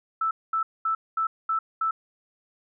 sine tone bursts, 1318.5 Hz, E6, in tune, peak -22 dBFS, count 6, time 0.21-1.91 s, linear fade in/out 5 ms, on 100 ms, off 220 ms, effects none

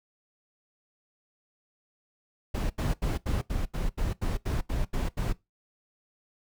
brown noise bursts, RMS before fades -28 dBFS, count 12, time 2.54-5.329 s, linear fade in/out 10 ms, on 160 ms, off 79 ms, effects noise-tail reverb RT60 0.2 s tail -20 dB re dry

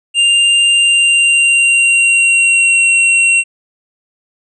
square tone with pitch glide, 2794 to 2735 Hz, F7 to F7, 0 to -37 cents, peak -8 dBFS, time 0.14-3.44 s, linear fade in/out 50 ms, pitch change -37 cents, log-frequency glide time 0.68-2.87 s, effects resampled to 22050 Hz

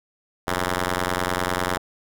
5% pulse ring-modulated tone, 90 Hz, F#2, 47 cents flat, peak -8 dBFS, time 0.47-1.78 s, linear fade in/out 5 ms, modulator 730 Hz, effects none

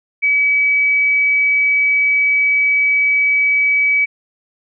sine tone, 2282 Hz, C#7, 50 cents sharp, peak -11 dBFS, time 0.22-4.06 s, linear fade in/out 20 ms, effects none

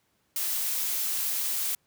blue noise, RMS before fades -29 dBFS, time 0.36-1.75 s, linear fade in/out 2 ms, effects pink hiss -71 dBFS RMS until 1.86 s + high-pass 80 Hz 12 dB/octave

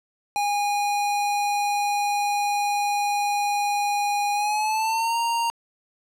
square tone with pitch glide, 819 to 930 Hz, G#5 to A#5, -24 to -4 cents, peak -22 dBFS, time 0.36-5.5 s, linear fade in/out 0 ms, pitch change +220 cents, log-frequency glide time 4.34-5.17 s, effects low-pass 12000 Hz 12 dB/octave

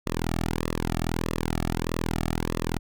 sawtooth tone with flanger, 41.2 Hz, E1, in tune, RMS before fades -28 dBFS, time 0.06-2.79 s, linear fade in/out 10 ms, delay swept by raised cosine 1.3 to 2.01 ms, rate 1.6 Hz, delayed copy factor -0.9, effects none

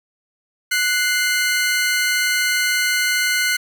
sawtooth tone pair together, 1480 / 2093 Hz, F#6 / C7, 0 / 0 cents, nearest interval tritone, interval 600 cents, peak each -16 dBFS, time 0.71-3.57 s, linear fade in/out 10 ms, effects none

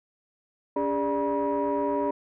sine tone cluster, 283.1 / 406 / 589 / 964 Hz, C#4 / G#4 / D5 / B5, +37 / -39 / +5 / -42 cents, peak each -28 dBFS, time 0.76-2.11 s, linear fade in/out 5 ms, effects tanh soft clip ceiling -18 dBFS

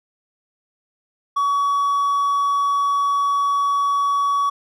triangle tone with hard clipping, 1130 Hz, C#6, 33 cents sharp, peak -17 dBFS, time 1.36-4.5 s, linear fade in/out 10 ms, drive 5 dB, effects none

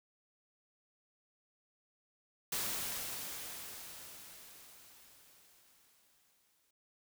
white noise with exponential decay, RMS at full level -36 dBFS, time 2.52-6.71 s, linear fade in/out 5 ms, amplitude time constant 910 ms, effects none

